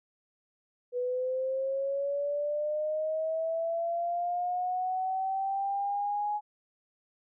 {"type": "linear sweep", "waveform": "sine", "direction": "up", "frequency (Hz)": [489.5, 839], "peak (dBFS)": -28, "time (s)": [0.92, 6.41], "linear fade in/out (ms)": 50, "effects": []}